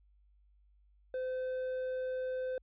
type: tone with hard clipping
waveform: triangle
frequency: 513 Hz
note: C5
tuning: 34 cents flat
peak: -35 dBFS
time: 1.14-2.58 s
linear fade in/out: 2 ms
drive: 7 dB
effects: added 50 Hz sine -63 dBFS peak until 2.62 s + resampled to 8000 Hz